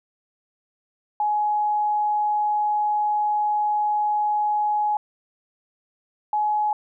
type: tone pair in turn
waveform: sine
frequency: 840 / 843.7 Hz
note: G#5 / G#5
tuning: +19 / +27 cents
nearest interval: unison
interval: 8 cents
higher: second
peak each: -19 dBFS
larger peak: neither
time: 1.2-4.97 / 6.33-6.73 s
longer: first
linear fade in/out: 2 ms
effects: none